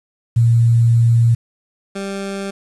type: tone pair in turn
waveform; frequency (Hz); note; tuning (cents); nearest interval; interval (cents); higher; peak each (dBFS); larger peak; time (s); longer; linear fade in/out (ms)
sine / 20% pulse; 116.54 / 196.85; A#2 / G3; 0 / +8; major sixth; 908; second; -9 / -18; first; 0.36-1.35 / 1.95-2.51; first; 10
effects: resampled to 24000 Hz + 7-bit